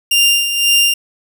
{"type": "tone with tremolo", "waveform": "sawtooth", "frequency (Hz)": 2794, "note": "F7", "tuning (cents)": 0, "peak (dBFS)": -5, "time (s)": [0.11, 0.94], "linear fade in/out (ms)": 5, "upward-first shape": "sine", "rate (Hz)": 1.9, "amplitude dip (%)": 60, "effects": []}